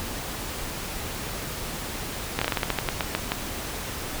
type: slowing click train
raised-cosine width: 0.3 ms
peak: -7 dBFS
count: 13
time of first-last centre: 2.39-3.32 s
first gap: 25 ms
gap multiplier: 1.19
effects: pink hiss -33 dBFS RMS until 4.2 s